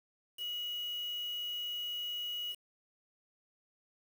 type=tone with quantisation; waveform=sine; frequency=2911 Hz; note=F#7; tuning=29 cents flat; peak=-36 dBFS; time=0.37-2.56 s; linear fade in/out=50 ms; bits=8; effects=none